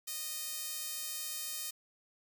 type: tone with high-pass filter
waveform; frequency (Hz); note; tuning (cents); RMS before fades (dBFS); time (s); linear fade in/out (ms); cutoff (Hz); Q
sawtooth; 618; D#5; -12; -40; 0.07-1.71; 10; 6100; 0.51
effects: none